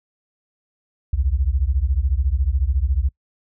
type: beating tone pair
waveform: sine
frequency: 60.7 / 74.7 Hz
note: B1 / D2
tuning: -29 / +30 cents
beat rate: 14 Hz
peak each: -19 / -20 dBFS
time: 1.13-3.09 s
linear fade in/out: 5 ms
effects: noise-tail reverb RT60 0.1 s tail -24 dB re dry